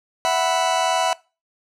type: chord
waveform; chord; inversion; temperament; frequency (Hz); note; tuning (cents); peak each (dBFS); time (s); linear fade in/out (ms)
40% pulse; E suspended second; none; just; 659.3 / 741.7 / 988.9; E5 / F#5 / B5; 0 / +4 / +2; -21 / -21 / -22; 0.25-1.13; 0
effects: noise-tail reverb RT60 0.3 s tail -22 dB re dry + low-pass 9000 Hz 12 dB/octave